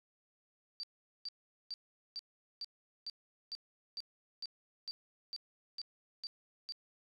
sine tone bursts, 4651 Hz, D8, 18 cents flat, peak -39 dBFS, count 14, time 0.8-6.722 s, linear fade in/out 0 ms, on 33 ms, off 420 ms, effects none

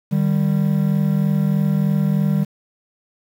triangle tone pair together, 152.82 / 196 Hz, D#3 / G3, -31 / 0 cents, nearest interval major third, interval 431 cents, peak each -16 dBFS, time 0.11-2.45 s, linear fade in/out 20 ms, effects 7-bit

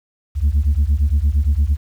sine beating tone pair, 68.1 / 76.8 Hz, C#2 / D#2, -30 / -22 cents, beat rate 8.7 Hz, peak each -14 dBFS, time 0.35-1.77 s, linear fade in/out 50 ms, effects tanh soft clip ceiling -10 dBFS + 8-bit

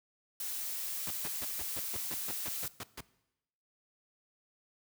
blue noise, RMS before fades -38 dBFS, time 0.4-2.68 s, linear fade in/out 2 ms
pink noise bursts, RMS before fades -41 dBFS, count 12, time 1.07-3.006 s, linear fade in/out 2 ms, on 33 ms, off 140 ms
effects noise-tail reverb RT60 0.9 s tail -19 dB re dry + high-pass 80 Hz 12 dB/octave

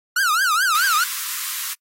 45% pulse tone with vibrato, 1396.9 Hz, F6, in tune, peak -16 dBFS, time 0.16-1.04 s, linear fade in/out 5 ms, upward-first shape triangle, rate 4.7 Hz, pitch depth 280 cents each way
white high-pass noise, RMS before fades -27 dBFS, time 0.74-1.74 s, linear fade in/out 10 ms, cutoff 1000 Hz, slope 96 dB/octave
effects noise-tail reverb RT60 0.1 s tail -25 dB re dry + AAC 48 kbps

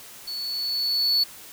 triangle tone with level ramp, 4435 Hz, C#8, in tune, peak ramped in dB -29 to -16 dBFS, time 0.27-1.24 s, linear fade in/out 10 ms, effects white hiss -44 dBFS RMS until 1.52 s

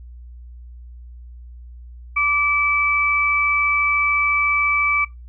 sine tone pair together, 1165 / 2307 Hz, D6 / D7, -14 / -31 cents, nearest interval octave, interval 1183 cents, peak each -21 / -17 dBFS, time 2.16-5.05 s, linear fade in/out 10 ms, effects noise-tail reverb RT60 0.2 s tail -21 dB re dry + added 60 Hz sine -36 dBFS peak until 5.28 s

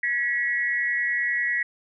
sine tone with amplitude modulation, 1929 Hz, B6, 41 cents flat, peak -18 dBFS, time 0.03-1.63 s, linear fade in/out 5 ms, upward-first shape sine, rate 250 Hz, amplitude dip 85%, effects none

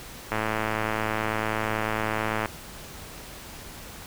click train, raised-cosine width 0.5 ms, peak -11 dBFS, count 234, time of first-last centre 0.32-2.458 s, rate 109 Hz, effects pink hiss -42 dBFS RMS until 4.06 s

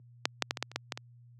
clicks, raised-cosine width 0.2 ms, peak -7 / -8 / -11 / -18 / -12 / -29 / -13 / -15 / -21 dBFS, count 9, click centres 0.255 / 0.423 / 0.509 / 0.572 / 0.626 / 0.716 / 0.76 / 0.922 / 0.975 s, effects added 120 Hz sine -44 dBFS peak until 1.39 s + high-pass 200 Hz 12 dB/octave

